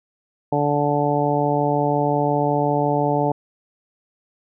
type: harmonic tone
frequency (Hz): 145.6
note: D3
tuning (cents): -15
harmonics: 1 / 2 / 3 / 4 / 5 / 6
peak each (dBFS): -24 / -24 / -24 / -24 / -24 / -24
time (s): 0.52-3.32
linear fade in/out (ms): 5
effects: none